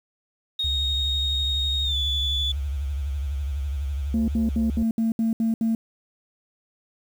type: tone with pitch glide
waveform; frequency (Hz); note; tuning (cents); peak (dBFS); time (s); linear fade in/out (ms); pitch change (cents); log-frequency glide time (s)
sine; 3729 to 3459; A#7 to A7; 0 to -30; -22; 0.59-2.52; 5; -130; 1.84-1.97
type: tone with vibrato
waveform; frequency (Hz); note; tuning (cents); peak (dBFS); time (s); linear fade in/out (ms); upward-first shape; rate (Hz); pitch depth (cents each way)
sine; 70; C#2; +18; -24; 0.64-4.83; 5; triangle; 12; 150
type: tone bursts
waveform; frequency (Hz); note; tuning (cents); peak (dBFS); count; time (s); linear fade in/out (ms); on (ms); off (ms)
sine; 225.5; A3; +43; -18; 8; 4.14-5.75; 2; 140; 70
effects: tanh soft clip ceiling -16 dBFS + 8-bit